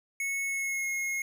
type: tone with pitch glide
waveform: square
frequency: 2200 to 2160 Hz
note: C#7 to C#7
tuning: -14 to -45 cents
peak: -30 dBFS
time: 0.2-1.22 s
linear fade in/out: 2 ms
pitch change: -31 cents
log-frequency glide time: 0.45-0.86 s
effects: 11-bit